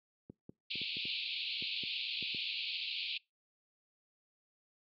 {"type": "clicks", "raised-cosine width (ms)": 3, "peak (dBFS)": -33, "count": 10, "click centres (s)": [0.299, 0.494, 0.756, 0.816, 0.969, 1.054, 1.624, 1.836, 2.226, 2.347]}
{"type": "band-pass noise", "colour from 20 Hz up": "pink", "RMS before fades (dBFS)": -39, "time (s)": [0.7, 3.18], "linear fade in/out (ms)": 10, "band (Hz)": [2400, 4500], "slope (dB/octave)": 96}
{"effects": ["noise-tail reverb RT60 0.2 s tail -24 dB re dry", "high-pass 150 Hz 12 dB/octave"]}